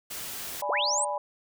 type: noise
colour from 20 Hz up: white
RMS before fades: -37 dBFS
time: 0.1-0.62 s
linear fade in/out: 10 ms
type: chord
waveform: sine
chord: G# diminished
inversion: second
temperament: equal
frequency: 587.3 / 830.6 / 987.8 Hz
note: D5 / G#5 / B5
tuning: 0 / 0 / 0 cents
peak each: -32 dBFS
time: 0.62-1.18 s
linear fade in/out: 2 ms
type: linear sweep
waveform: sine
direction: up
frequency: 277.2 to 8810 Hz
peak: -25 dBFS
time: 0.69-1.05 s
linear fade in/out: 10 ms
effects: none